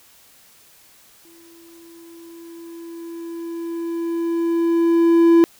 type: tone with exponential growth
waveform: triangle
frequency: 335.5 Hz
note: E4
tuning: 31 cents sharp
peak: -6 dBFS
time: 1.25-5.44 s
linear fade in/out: 0 ms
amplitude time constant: 910 ms
effects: white hiss -51 dBFS RMS until 5.59 s